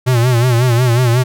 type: tone with vibrato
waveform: square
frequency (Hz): 122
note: B2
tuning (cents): -21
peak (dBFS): -10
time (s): 0.06-1.24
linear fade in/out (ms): 20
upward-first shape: sine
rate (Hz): 5.5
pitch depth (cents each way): 96
effects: none